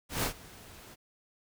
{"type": "noise with ADSR envelope", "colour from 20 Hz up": "pink", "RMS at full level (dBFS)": -29, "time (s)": [0.09, 0.96], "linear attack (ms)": 140, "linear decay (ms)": 100, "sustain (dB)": -22, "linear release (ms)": 29, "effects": []}